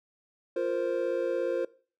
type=chord; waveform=triangle; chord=F suspended fourth; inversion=none; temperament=equal; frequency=349.2 / 466.2 / 523.3 Hz; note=F4 / Bb4 / C5; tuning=0 / 0 / 0 cents; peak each=-30 / -30 / -28 dBFS; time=0.56-1.65 s; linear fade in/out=5 ms; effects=noise-tail reverb RT60 0.4 s tail -20 dB re dry